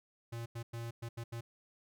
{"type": "tone bursts at uneven times", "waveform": "square", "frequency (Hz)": 116.54, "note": "A#2", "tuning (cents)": 0, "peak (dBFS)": -40, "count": 6, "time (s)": [[0.32, 0.46], [0.55, 0.63], [0.73, 0.91], [1.02, 1.09], [1.17, 1.24], [1.32, 1.41]], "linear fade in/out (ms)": 10, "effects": []}